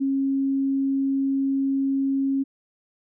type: tone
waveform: sine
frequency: 272 Hz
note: C#4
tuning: 33 cents flat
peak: -20 dBFS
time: 0-2.44 s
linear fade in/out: 20 ms
effects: none